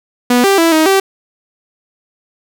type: tone with pitch steps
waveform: sawtooth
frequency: 245.2 / 393.2 / 331.1 / 315.2 / 387.8 Hz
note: B3 / G4 / E4 / D#4 / G4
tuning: -12 / +5 / +8 / +23 / -19 cents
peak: -4 dBFS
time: 0.3-1 s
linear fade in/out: 5 ms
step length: 140 ms
effects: none